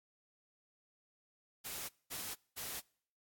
white noise bursts, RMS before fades -43 dBFS, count 3, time 1.64-2.81 s, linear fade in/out 20 ms, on 250 ms, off 210 ms, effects noise-tail reverb RT60 0.6 s tail -26 dB re dry + AAC 64 kbps

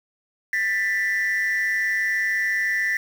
sine tone pair together, 1776.5 / 1976 Hz, A6 / B6, +16 / 0 cents, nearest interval major second, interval 184 cents, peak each -21 dBFS, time 0.53-2.97 s, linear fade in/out 2 ms, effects tanh soft clip ceiling -17 dBFS + 7-bit

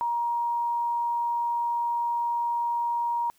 sine tone, 945 Hz, A#5, 23 cents sharp, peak -24 dBFS, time 0.01-3.3 s, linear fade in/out 0 ms, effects white hiss -64 dBFS RMS until 3.38 s

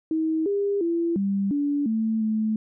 sine tone with pitch steps, 318.4 / 402.5 / 337.4 / 197.6 / 287.6 / 221.6 / 217.7 Hz, D#4 / G4 / E4 / G3 / D4 / A3 / A3, +40 / +46 / +40 / +14 / -36 / +13 / -18 cents, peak -21 dBFS, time 0.11-2.56 s, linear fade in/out 2 ms, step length 350 ms, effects none

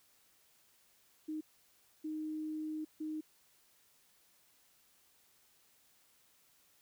sine tone bursts at uneven times, 310 Hz, D#4, 6 cents flat, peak -37 dBFS, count 3, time 1.28-1.41 / 2.04-2.85 / 3-3.21 s, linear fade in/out 10 ms, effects white hiss -69 dBFS RMS until 6.81 s

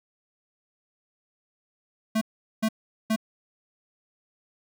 square tone bursts, 220 Hz, A3, in tune, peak -22 dBFS, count 3, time 2.15-3.162 s, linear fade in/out 10 ms, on 64 ms, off 410 ms, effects none

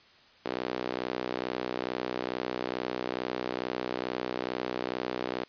sawtooth tone with high-pass filter, 62.3 Hz, B1, 16 cents sharp, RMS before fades -34 dBFS, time 0.45-5.44 s, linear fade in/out 5 ms, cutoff 370 Hz, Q 1.5, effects white hiss -58 dBFS RMS until 5.48 s + resampled to 11025 Hz

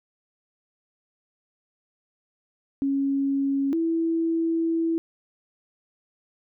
sine tone pair in turn, 275.7 / 329.3 Hz, C#4 / E4, -9 / -2 cents, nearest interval minor third, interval 307 cents, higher second, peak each -21 dBFS, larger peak neither, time 2.82-3.73 / 3.73-4.98 s, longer second, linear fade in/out 0 ms, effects none

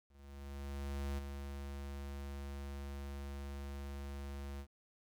square tone with ADSR envelope, 69.9 Hz, C#2, 15 cents sharp, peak -37 dBFS, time 0.08-4.67 s, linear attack 1100 ms, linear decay 15 ms, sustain -6 dB, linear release 74 ms, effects 12-bit

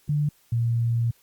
sine tone pair in turn, 147.7 / 116.98 Hz, D3 / A#2, +10 / +7 cents, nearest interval major third, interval 403 cents, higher first, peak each -20 dBFS, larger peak neither, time 0.09-0.29 / 0.52-1.11 s, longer second, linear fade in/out 5 ms, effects white hiss -61 dBFS RMS until 1.22 s + Opus 48 kbps

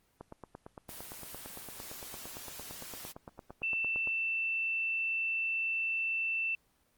click train, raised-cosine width 1 ms, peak -30 dBFS, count 35, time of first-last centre 0.21-4.074 s, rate 8.8 Hz
white noise, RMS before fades -46 dBFS, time 0.88-3.13 s, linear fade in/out 20 ms
sine tone, 2671 Hz, E7, 22 cents sharp, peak -30 dBFS, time 3.63-6.55 s, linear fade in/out 2 ms
effects pink hiss -71 dBFS RMS until 6.97 s + Opus 24 kbps

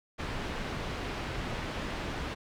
pink low-pass noise, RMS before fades -36 dBFS, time 0.18-2.35 s, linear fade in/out 20 ms, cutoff 3300 Hz, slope 12 dB/octave, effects none

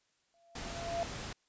sine tone with exponential growth, 680 Hz, F5, 46 cents flat, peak -29 dBFS, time 0.34-1.03 s, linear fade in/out 0 ms, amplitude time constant 150 ms
pink noise, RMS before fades -42 dBFS, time 0.55-1.33 s, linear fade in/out 5 ms
effects white hiss -75 dBFS RMS until 1.48 s + resampled to 16000 Hz

